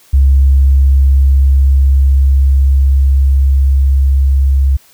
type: tone with level ramp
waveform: sine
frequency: 68 Hz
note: C#2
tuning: 33 cents flat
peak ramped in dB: -3 to -6 dBFS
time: 0.13-4.77 s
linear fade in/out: 10 ms
effects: tanh soft clip ceiling 0 dBFS + white hiss -46 dBFS RMS until 4.93 s